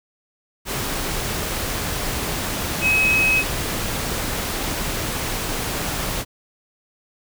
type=tone in noise; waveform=sine; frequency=2551 Hz; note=D#7; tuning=43 cents sharp; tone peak=-15 dBFS; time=2.81-3.44 s; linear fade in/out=50 ms; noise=pink; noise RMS=-25 dBFS; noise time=0.65-6.25 s; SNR=+7 dB; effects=none